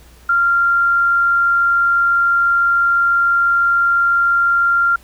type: tone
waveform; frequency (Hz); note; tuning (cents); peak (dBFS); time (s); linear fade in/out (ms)
sine; 1387; F6; -12; -11; 0.29-4.96; 5
effects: added 60 Hz sine -43 dBFS peak until 5.03 s + pink hiss -48 dBFS RMS until 5.03 s